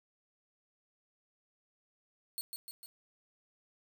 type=tone with echo; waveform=10% pulse; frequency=4339 Hz; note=C#8; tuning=38 cents flat; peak=-29 dBFS; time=2.38-2.41 s; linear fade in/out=0 ms; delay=150 ms; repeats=3; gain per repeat=-4 dB; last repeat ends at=2.86 s; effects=10-bit